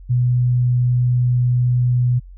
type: tone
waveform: sine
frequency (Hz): 123.47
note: B2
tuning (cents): 0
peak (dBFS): -13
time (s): 0.09-2.2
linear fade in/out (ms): 20
effects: added 45 Hz sine -36 dBFS peak until 2.37 s